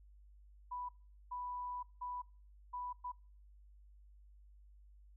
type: tone bursts at uneven times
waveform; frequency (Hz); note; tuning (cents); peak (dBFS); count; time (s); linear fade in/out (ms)
sine; 987.8; B5; 0; -40; 5; 0.71-0.89 / 1.31-1.83 / 2.01-2.22 / 2.73-2.93 / 3.04-3.12; 10
effects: noise-tail reverb RT60 0.4 s tail -24 dB re dry + added 50 Hz sine -58 dBFS peak until 5.16 s